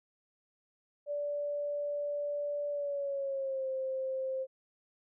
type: tone with pitch glide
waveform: sine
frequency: 581 to 526.7 Hz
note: D5 to C5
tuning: -19 to +11 cents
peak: -32 dBFS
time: 1.06-4.47 s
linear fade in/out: 50 ms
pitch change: -170 cents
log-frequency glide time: 2.7-3.68 s
effects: none